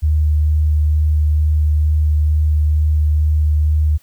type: tone with vibrato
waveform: sine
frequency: 76.1 Hz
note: D#2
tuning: 38 cents flat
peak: -11 dBFS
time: 0.02-3.98 s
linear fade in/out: 20 ms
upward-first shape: sine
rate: 2.2 Hz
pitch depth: 11 cents each way
effects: white hiss -54 dBFS RMS until 4.02 s

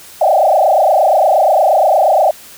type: tone with frequency modulation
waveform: sine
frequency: 690 Hz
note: F5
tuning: 21 cents flat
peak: -7 dBFS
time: 0.21-2.31 s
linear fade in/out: 5 ms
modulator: 28.5 Hz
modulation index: 3.7
effects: white hiss -37 dBFS RMS until 2.57 s

